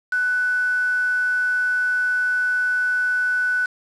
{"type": "tone with quantisation", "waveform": "sine", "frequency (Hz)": 1491, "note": "F#6", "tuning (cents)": 13, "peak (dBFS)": -18, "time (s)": [0.12, 3.66], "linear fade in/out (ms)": 5, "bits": 5, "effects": ["low-pass 5000 Hz 12 dB/octave"]}